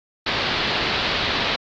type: low-pass noise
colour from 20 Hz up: white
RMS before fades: -23 dBFS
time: 0.26-1.56 s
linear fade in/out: 5 ms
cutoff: 4400 Hz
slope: 48 dB/octave
effects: AAC 64 kbps